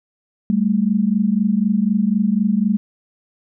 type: tone pair together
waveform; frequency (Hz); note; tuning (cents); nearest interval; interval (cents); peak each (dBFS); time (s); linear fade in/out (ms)
sine; 196 / 220; G3 / A3; 0 / 0; major second; 200; -17; 0.5-2.77; 0
effects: none